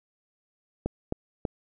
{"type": "clicks", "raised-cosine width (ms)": 2, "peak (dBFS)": -14, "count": 3, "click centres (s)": [0.86, 1.124, 1.452], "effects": []}